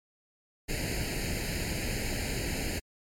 pink noise with comb filter, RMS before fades -32 dBFS, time 0.68-2.8 s, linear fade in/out 20 ms, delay 0.43 ms, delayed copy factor +0.9, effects low-pass 12000 Hz 12 dB/octave + MP3 96 kbps

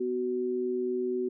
sine tone pair together, 248.9 / 372.9 Hz, B3 / F#4, +14 / +14 cents, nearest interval perfect fifth, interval 700 cents, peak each -34 / -28 dBFS, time 0-1.29 s, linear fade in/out 10 ms, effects none

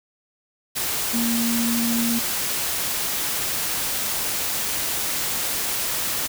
sine tone in noise, 233.1 Hz, A#3, in tune, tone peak -21 dBFS, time 1.13-2.2 s, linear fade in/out 20 ms, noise white, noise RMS -25 dBFS, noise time 0.75-6.28 s, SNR +1 dB, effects none

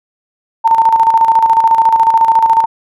sine tone with tremolo, 904 Hz, A5, 47 cents sharp, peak -4 dBFS, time 0.64-2.66 s, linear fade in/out 20 ms, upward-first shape square, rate 14 Hz, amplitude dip 55%, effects none

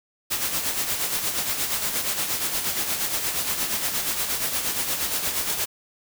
white noise with tremolo, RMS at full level -24 dBFS, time 0.3-5.66 s, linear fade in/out 20 ms, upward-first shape sine, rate 8.5 Hz, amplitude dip 50%, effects none

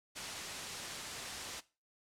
white low-pass noise, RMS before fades -45 dBFS, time 0.15-1.61 s, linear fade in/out 20 ms, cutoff 7400 Hz, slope 12 dB/octave, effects noise-tail reverb RT60 0.3 s tail -18 dB re dry + low-pass 12000 Hz 12 dB/octave

